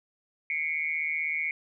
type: tone with amplitude modulation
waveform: sine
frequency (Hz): 2209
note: C#7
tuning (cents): -7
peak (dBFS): -23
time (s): 0.5-1.51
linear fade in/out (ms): 2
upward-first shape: sine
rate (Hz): 156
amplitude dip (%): 90
effects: none